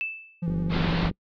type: tone with exponential decay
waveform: sine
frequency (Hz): 2637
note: E7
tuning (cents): 0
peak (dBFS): -24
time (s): 0.01-0.46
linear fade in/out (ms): 0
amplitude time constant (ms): 96
type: tone with vibrato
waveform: triangle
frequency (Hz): 168.7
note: E3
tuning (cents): +40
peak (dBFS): -23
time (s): 0.42-1.11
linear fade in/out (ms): 10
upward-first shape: square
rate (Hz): 12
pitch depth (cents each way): 43
type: click train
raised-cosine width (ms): 3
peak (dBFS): -20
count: 32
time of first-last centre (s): 0.48-1.113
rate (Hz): 49
type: low-pass noise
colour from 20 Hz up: pink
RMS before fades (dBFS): -28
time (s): 0.69-1.11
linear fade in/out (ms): 50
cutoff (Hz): 4300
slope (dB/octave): 48
effects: noise-tail reverb RT60 0.1 s tail -26 dB re dry